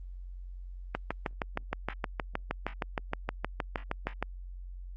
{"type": "click train", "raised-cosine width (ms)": 0.5, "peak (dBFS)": -15, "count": 22, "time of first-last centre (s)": [0.95, 4.226], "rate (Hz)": 6.41, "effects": ["added 45 Hz sine -40 dBFS peak until 4.96 s", "Opus 24 kbps"]}